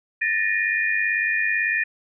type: tone cluster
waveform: sine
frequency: 1767 / 1865 / 2441 Hz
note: A6 / A#6 / D#7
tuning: +7 / 0 / -34 cents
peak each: -24 dBFS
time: 0.21-1.84 s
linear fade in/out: 10 ms
effects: none